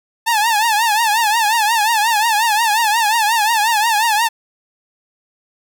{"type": "tone with vibrato", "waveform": "sawtooth", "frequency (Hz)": 881, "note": "A5", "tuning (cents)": 2, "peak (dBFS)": -9, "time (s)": [0.26, 4.29], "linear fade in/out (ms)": 20, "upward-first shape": "triangle", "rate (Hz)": 5.6, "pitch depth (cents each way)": 140, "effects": []}